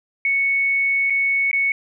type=tone with dropouts; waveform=sine; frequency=2215 Hz; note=C#7; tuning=2 cents flat; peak=-16 dBFS; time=0.25-1.72 s; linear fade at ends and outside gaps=2 ms; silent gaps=1.1-1.104 / 1.514-1.53 s; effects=none